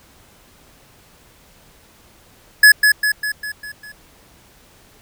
square tone with echo, 1700 Hz, G#6, 40 cents sharp, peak -5 dBFS, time 2.63-2.72 s, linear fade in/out 5 ms, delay 200 ms, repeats 6, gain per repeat -5 dB, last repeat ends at 3.92 s, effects pink hiss -50 dBFS RMS until 5.01 s

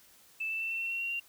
triangle tone with pitch steps, 2637 / 2655 / 2674 / 2692 / 2711 / 2730 / 2749 / 2768 Hz, E7 / E7 / E7 / E7 / E7 / F7 / F7 / F7, 0 / +12 / +24 / +36 / +48 / -40 / -28 / -16 cents, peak -28 dBFS, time 0.4-1.2 s, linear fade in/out 10 ms, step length 100 ms, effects tanh soft clip ceiling -30 dBFS + white hiss -60 dBFS RMS until 1.28 s

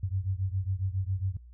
sine beating tone pair, 92.5 / 99.8 Hz, F#2 / G2, 0 / +32 cents, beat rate 7.3 Hz, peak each -30 / -32 dBFS, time 0.03-1.37 s, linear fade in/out 5 ms, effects noise-tail reverb RT60 0.1 s tail -26 dB re dry + added 60 Hz sine -47 dBFS peak until 1.53 s

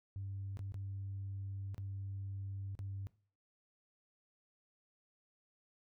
sine tone with dropouts, 98 Hz, G2, in tune, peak -39 dBFS, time 0.16-3.07 s, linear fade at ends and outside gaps 0 ms, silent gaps 0.571-0.592 / 0.721-0.743 / 1.745-1.78 / 2.752-2.791 s, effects noise-tail reverb RT60 0.4 s tail -19 dB re dry + tanh soft clip ceiling -36 dBFS

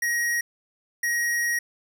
square tone pair in turn, 1891 / 1891 Hz, A#6 / A#6, +24 / +24 cents, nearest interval unison, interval 0 cents, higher neither, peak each -23 dBFS, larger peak neither, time 0.02-0.41 / 1.03-1.59 s, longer second, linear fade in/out 5 ms, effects none

